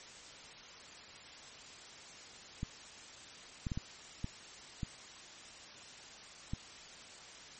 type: clicks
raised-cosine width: 5 ms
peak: -24 dBFS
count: 7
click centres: 2.631 / 3.668 / 3.718 / 3.775 / 4.244 / 4.832 / 6.535 s
effects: white hiss -52 dBFS RMS until 7.59 s + MP3 32 kbps